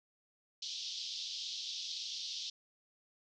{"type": "band-pass noise", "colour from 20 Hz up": "pink", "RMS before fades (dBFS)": -42, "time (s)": [0.62, 2.5], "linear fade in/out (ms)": 5, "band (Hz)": [3200, 5700], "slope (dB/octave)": 48, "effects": []}